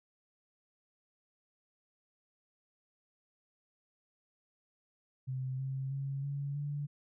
sine tone with pitch steps, 130.3 / 133.81 / 137.41 / 141.11 / 144.91 Hz, C3 / C3 / C#3 / C#3 / D3, -7 / +39 / -15 / +31 / -23 cents, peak -34 dBFS, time 5.27-6.87 s, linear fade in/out 20 ms, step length 320 ms, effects none

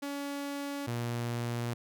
sawtooth tone pair in turn, 282.9 / 118.94 Hz, C#4 / A#2, +35 / +35 cents, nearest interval octave + minor third, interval 1500 cents, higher first, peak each -31 / -28 dBFS, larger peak second, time 0.02-0.87 / 0.87-1.74 s, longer second, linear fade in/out 10 ms, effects none

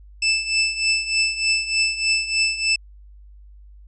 25% pulse tone with tremolo, 2637 Hz, E7, in tune, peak -11 dBFS, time 0.22-2.76 s, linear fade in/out 5 ms, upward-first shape triangle, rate 3.3 Hz, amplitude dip 80%, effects added 50 Hz sine -42 dBFS peak until 3.87 s + resampled to 24000 Hz

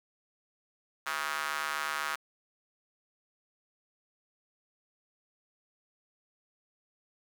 square tone with high-pass filter, 74 Hz, D2, 14 cents sharp, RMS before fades -34 dBFS, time 1.06-2.16 s, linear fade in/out 10 ms, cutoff 1300 Hz, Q 2.6, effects 10-bit

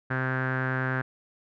sawtooth tone with low-pass filter, 130 Hz, C3, 11 cents flat, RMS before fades -28 dBFS, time 0.1-1.02 s, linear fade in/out 10 ms, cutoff 1600 Hz, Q 7.7, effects none

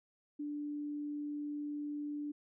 sine tone, 293.7 Hz, D4, in tune, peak -37 dBFS, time 0.39-2.32 s, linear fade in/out 10 ms, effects none

